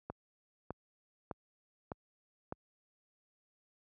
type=click train; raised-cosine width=1 ms; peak=-25 dBFS; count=5; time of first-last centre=0.1-2.524 s; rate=1.65 Hz; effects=high-pass 60 Hz 12 dB/octave